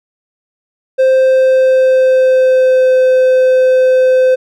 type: tone with pitch glide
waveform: triangle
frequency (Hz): 523.3 to 514.6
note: C5 to C5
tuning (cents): 0 to -29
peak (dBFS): -4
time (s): 0.98-4.36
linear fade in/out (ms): 20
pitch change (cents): -29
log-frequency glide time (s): 1.14-2.95
effects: none